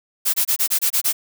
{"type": "noise bursts", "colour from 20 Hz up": "blue", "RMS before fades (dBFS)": -18, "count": 8, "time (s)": [0.25, 1.129], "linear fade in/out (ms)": 20, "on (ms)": 88, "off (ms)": 25, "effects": []}